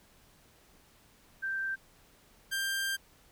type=tone pair in turn; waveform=sine / sawtooth; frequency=1568 / 1585.3 Hz; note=G6 / G6; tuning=0 / +19 cents; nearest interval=unison; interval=19 cents; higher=second; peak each=-31 / -27 dBFS; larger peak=second; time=1.42-1.76 / 2.51-2.97 s; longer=second; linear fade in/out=20 ms; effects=pink hiss -62 dBFS RMS until 3.31 s